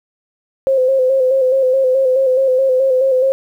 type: tone with vibrato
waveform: sine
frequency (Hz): 523.3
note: C5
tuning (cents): 0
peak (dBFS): -10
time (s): 0.67-3.32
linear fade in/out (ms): 0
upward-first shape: square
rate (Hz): 4.7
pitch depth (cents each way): 40
effects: 8-bit